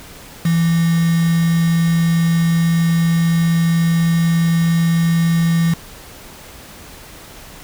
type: tone with quantisation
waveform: sine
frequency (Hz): 166.8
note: E3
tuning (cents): +21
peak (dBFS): -12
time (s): 0.45-5.74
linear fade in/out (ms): 5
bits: 4
effects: pink hiss -38 dBFS RMS until 7.63 s